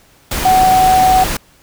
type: tone in noise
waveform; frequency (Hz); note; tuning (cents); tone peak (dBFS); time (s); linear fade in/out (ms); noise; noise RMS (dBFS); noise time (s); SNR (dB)
sine; 748; F#5; +19; -7; 0.45-1.24; 5; pink; -19; 0.31-1.37; +9
effects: pink hiss -49 dBFS RMS until 1.62 s